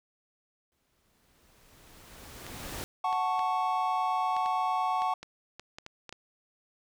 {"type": "noise with exponential growth", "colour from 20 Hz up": "pink", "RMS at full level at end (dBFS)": -37, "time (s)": [0.72, 2.84], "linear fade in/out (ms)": 0, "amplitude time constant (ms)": 460}
{"type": "clicks", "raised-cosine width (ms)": 0.2, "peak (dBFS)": -25, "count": 12, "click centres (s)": [2.466, 3.128, 3.393, 4.366, 4.46, 5.02, 5.23, 5.596, 5.785, 5.864, 6.093, 6.126]}
{"type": "chord", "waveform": "triangle", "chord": "F# minor", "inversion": "none", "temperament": "equal", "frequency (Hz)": [740, 880, 1108.7], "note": ["F#5", "A5", "C#6"], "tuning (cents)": [0, 0, 0], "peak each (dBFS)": [-28, -30, -29], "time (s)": [3.04, 5.14], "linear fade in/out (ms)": 5}
{"effects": []}